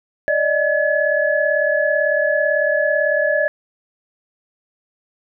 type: tone cluster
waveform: sine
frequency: 583 / 621 / 1705 Hz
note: D5 / D#5 / G#6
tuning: -13 / -3 / +45 cents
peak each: -19 dBFS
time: 0.28-3.48 s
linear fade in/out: 0 ms
effects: none